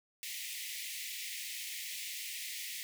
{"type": "high-pass noise", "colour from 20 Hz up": "pink", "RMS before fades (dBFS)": -42, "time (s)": [0.23, 2.83], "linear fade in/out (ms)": 0, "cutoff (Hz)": 1900, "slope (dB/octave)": 96, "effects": []}